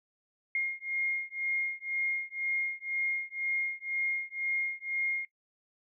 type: beating tone pair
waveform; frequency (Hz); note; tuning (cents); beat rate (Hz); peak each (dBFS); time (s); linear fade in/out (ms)
sine; 2134 / 2136; C7 / C7; +34 / +35; 2; -33 / -33; 0.55-5.25; 2
effects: noise-tail reverb RT60 0.1 s tail -19 dB re dry